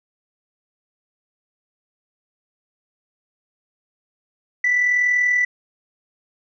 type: tone with amplitude modulation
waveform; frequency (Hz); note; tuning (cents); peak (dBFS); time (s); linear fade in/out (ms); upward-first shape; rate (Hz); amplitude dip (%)
sine; 1975.5; B6; 0; -12; 4.64-5.45; 5; sine; 40.4; 45
effects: tanh soft clip ceiling -11 dBFS